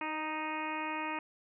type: harmonic tone with a mistuned harmonic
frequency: 311.1 Hz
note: D#4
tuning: in tune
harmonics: 1 / 2 / 3 / 4 / 5 / 6 / 7 / 8 / 9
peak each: -41 / -46 / -38 / -43 / -49 / -45 / -45 / -42 / -51 dBFS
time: 0.01-1.19 s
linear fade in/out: 2 ms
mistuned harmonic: 2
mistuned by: -21 cents
effects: none